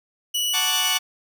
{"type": "tone", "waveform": "sawtooth", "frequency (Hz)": 2942, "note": "F#7", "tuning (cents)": -11, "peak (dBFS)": -18, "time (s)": [0.34, 0.98], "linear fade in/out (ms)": 10}
{"type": "chord", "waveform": "10% pulse", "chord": "D major seventh", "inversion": "first", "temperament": "equal", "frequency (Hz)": [740, 880, 1108.7, 1174.7], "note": ["F#5", "A5", "C#6", "D6"], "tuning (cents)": [0, 0, 0, 0], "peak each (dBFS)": -21, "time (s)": [0.53, 0.99], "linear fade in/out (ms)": 20}
{"effects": []}